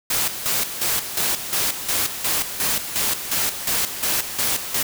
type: noise with tremolo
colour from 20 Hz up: white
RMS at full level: -21 dBFS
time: 0.1-4.83 s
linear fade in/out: 5 ms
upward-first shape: square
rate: 2.8 Hz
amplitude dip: 65%
effects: none